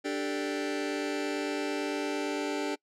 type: chord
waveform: sawtooth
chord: D suspended fourth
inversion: none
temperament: just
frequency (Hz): 293.7 / 391.6 / 440.5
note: D4 / G4 / A4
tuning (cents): 0 / -2 / +2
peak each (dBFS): -28 / -31 / -33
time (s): 0.04-2.76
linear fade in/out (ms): 20
effects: noise-tail reverb RT60 0.1 s tail -25 dB re dry + low-pass 7000 Hz 12 dB/octave